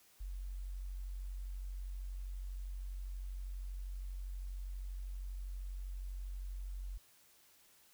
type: tone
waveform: sine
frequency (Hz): 46.25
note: F#1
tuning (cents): 0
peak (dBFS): -40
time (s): 0.2-6.98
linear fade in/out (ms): 10
effects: white hiss -66 dBFS RMS until 7.93 s